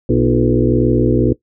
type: harmonic tone with a mistuned harmonic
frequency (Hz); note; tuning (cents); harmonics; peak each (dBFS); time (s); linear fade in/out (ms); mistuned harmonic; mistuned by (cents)
61.74; B1; 0; 1 / 2 / 4 / 5 / 6 / 7 / 8; -21 / -17 / -17 / -18 / -17 / -19 / -21; 0.09-1.33; 5; 6; -74
effects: noise-tail reverb RT60 0.1 s tail -17 dB re dry